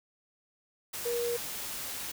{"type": "tone in noise", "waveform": "sine", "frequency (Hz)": 475.6, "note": "A#4", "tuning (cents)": 35, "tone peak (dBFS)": -29, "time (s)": [1.05, 1.37], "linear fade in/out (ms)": 10, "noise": "white", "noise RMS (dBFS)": -38, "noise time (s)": [0.93, 2.12], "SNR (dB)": 6, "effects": []}